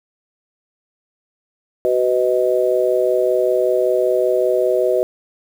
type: harmonic tone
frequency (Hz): 125.2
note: B2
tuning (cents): +24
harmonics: 3 / 4 / 5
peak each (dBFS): -18 / -18 / -18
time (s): 1.85-5.03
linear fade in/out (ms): 0
effects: 7-bit